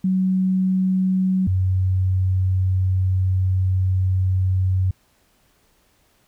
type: tone pair in turn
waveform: sine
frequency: 187.3 / 93.42 Hz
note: F#3 / F#2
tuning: +21 / +17 cents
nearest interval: octave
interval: 1204 cents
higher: first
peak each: -16 dBFS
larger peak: neither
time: 0.04-1.47 / 1.47-4.91 s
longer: second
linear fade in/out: 5 ms
effects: pink hiss -61 dBFS RMS until 6.27 s